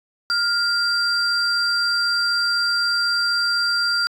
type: tone pair together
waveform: sine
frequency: 1406 / 4729 Hz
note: F6 / D8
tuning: +11 / +11 cents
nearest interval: octave + major sixth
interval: 2100 cents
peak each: -19 dBFS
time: 0.3-4.07 s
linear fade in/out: 0 ms
effects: tanh soft clip ceiling -13 dBFS